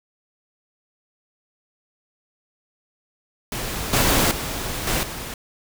pink noise with level steps, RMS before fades -28 / -18 / -28 / -22 / -32 dBFS, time 3.52-5.34 s, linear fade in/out 2 ms, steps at 3.93 / 4.31 / 4.87 / 5.03 s, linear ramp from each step 2 ms, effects none

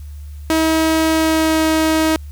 sawtooth tone with pitch glide, 319.9 to 317.1 Hz, D#4 to D#4, +48 to +33 cents, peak -9 dBFS, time 0.5-2.16 s, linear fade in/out 0 ms, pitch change -15 cents, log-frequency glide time 1.11-1.66 s, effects added 73 Hz sine -29 dBFS peak until 2.31 s + white hiss -52 dBFS RMS until 2.31 s

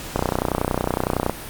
click train, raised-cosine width 1 ms, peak -5 dBFS, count 36, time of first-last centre 0.16-1.296 s, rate 30.8 Hz, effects pink hiss -34 dBFS RMS until 1.49 s + Opus 48 kbps

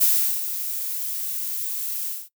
violet noise with ADSR envelope, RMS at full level -17 dBFS, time 0-2.29 s, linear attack 17 ms, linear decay 390 ms, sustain -11 dB, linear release 210 ms, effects noise-tail reverb RT60 0.1 s tail -19 dB re dry

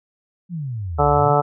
sine exponential two-way sweep, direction down then up, 185 to 61.74 to 155.3 Hz, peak -24 dBFS, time 0.49-1.35 s, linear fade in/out 50 ms, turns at 1.1 s
harmonic tone, 145.5 Hz, D3, 16 cents flat, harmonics 1 / 2 / 3 / 4 / 5 / 6 / 7 / 8 / 9, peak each -21 / -30 / -21 / -21 / -19 / -22 / -29 / -28 / -22 dBFS, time 0.98-1.42 s, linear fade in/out 20 ms
effects none

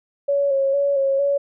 sine tone with vibrato, 554.4 Hz, C#5, in tune, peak -16 dBFS, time 0.28-1.38 s, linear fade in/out 10 ms, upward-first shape square, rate 2.2 Hz, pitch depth 29 cents each way, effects none

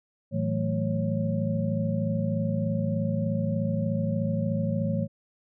sine tone cluster, 109.8 / 163 / 186.3 / 219.8 / 550 Hz, A2 / E3 / F#3 / A3 / C#5, -3 / -19 / +12 / -2 / -14 cents, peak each -30 / -29 / -33 / -30 / -33 dBFS, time 0.31-5.08 s, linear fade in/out 50 ms, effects none

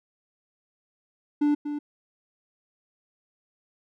triangle tone with echo, 293.7 Hz, D4, in tune, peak -17 dBFS, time 1.41-1.55 s, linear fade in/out 10 ms, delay 240 ms, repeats 1, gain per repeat -9 dB, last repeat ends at 1.79 s, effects none

